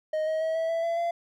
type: tone with pitch steps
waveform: triangle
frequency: 622.3 / 632.1 / 642 / 652.1 / 662.4 / 672.8 / 683.3 Hz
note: D#5 / D#5 / E5 / E5 / E5 / E5 / F5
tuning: 0 / +27 / -46 / -19 / +8 / +35 / -38 cents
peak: -23 dBFS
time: 0.13-1.11 s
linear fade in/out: 5 ms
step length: 140 ms
effects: none